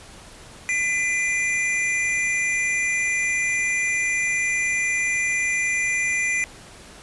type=tone pair together; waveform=square; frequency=2012 / 2395 Hz; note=B6 / D7; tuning=+32 / +33 cents; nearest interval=minor third; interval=301 cents; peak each=-24 dBFS; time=0.69-6.44 s; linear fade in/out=0 ms; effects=pink hiss -44 dBFS RMS until 7.02 s + resampled to 24000 Hz